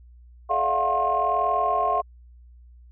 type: tone cluster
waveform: sine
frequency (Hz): 427.7 / 595 / 683 / 724 / 1068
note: A4 / D5 / F5 / F#5 / C6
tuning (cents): -49 / +22 / -39 / -38 / +35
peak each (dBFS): -31 / -31 / -25 / -25 / -23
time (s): 0.49-2.02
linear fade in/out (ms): 20
effects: tanh soft clip ceiling -11 dBFS + added 60 Hz sine -46 dBFS peak until 2.91 s